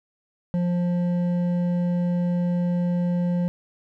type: tone with hard clipping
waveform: sine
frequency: 176 Hz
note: F3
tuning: 14 cents sharp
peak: -22 dBFS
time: 0.54-3.48 s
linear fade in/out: 0 ms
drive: 7 dB
effects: none